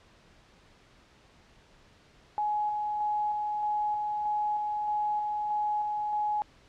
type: tone with tremolo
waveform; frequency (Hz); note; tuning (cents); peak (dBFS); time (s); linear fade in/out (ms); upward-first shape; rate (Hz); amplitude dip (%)
sine; 840; G#5; +19; -26; 2.38-6.42; 0; square; 1.6; 25
effects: pink hiss -59 dBFS RMS until 6.68 s + low-pass 5000 Hz 12 dB/octave